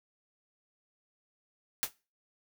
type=noise with exponential decay; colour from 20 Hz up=white; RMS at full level=-26 dBFS; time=1.83-1.91 s; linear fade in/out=0 ms; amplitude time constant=17 ms; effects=noise-tail reverb RT60 0.3 s tail -20 dB re dry